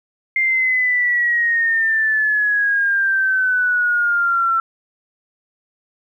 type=exponential sweep; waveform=sine; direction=down; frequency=2110 to 1341 Hz; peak=-14 dBFS; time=0.36-4.6 s; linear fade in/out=2 ms; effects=9-bit